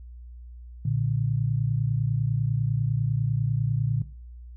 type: tone pair together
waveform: sine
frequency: 115.5 / 145.52 Hz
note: A#2 / D3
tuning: -16 / -16 cents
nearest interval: major third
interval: 400 cents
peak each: -25 dBFS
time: 0.85-4.02 s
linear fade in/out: 5 ms
effects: noise-tail reverb RT60 0.4 s tail -17 dB re dry + added 60 Hz sine -40 dBFS peak until 4.56 s